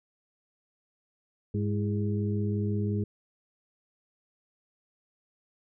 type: harmonic tone with a mistuned harmonic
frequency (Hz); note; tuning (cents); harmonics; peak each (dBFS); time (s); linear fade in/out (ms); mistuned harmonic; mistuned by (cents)
102.9; G#2; -16; 1 / 2 / 3 / 4; -28 / -31 / -38 / -36; 1.54-3.04; 5; 3; +94
effects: none